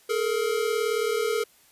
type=tone pair together; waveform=square; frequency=424.1 / 462.7 Hz; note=G#4 / A#4; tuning=+36 / -13 cents; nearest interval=major second; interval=151 cents; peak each=-27 / -27 dBFS; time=0.09-1.44 s; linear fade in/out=10 ms; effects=white hiss -58 dBFS RMS until 1.71 s + resampled to 32000 Hz